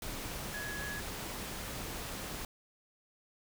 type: tone in noise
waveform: sine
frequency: 1680 Hz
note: G#6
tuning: 19 cents sharp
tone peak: -40 dBFS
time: 0.54-1 s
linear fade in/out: 2 ms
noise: pink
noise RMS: -41 dBFS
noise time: 0.02-2.45 s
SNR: -2 dB
effects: none